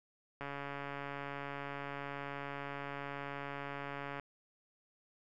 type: click train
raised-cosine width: 0.5 ms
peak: -27 dBFS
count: 535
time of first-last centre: 0.41-4.197 s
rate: 141 Hz
effects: none